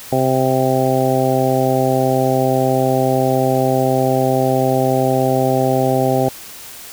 harmonic tone, 130.81 Hz, C3, in tune, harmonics 1 / 2 / 3 / 4 / 5 / 6, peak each -20 / -20 / -20 / -20 / -20 / -20 dBFS, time 0.12-6.29 s, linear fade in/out 5 ms, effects white hiss -35 dBFS RMS until 6.92 s

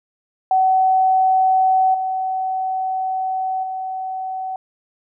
sine tone with level steps, 755 Hz, F#5, 35 cents sharp, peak -12 / -19 / -23 dBFS, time 0.51-4.56 s, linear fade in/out 2 ms, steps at 1.94 / 3.63 s, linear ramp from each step 5 ms, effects none

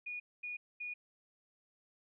sine tone bursts, 2452 Hz, D#7, 26 cents flat, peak -39 dBFS, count 3, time 0.06-0.94 s, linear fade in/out 10 ms, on 140 ms, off 230 ms, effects none

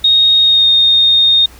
sine tone with pitch glide, 3729 to 3690 Hz, A#7 to A#7, 0 to -18 cents, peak -6 dBFS, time 0.04-1.46 s, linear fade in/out 5 ms, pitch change -18 cents, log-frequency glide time 0.42-0.67 s, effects added 60 Hz sine -38 dBFS peak until 1.59 s + pink hiss -41 dBFS RMS until 1.59 s

